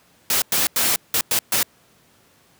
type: noise bursts at uneven times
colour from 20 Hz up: white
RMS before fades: -19 dBFS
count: 6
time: 0.3-0.42 / 0.52-0.67 / 0.76-0.96 / 1.14-1.21 / 1.31-1.39 / 1.52-1.63 s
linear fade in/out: 2 ms
effects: pink hiss -56 dBFS RMS until 2.59 s + high-pass 100 Hz 12 dB/octave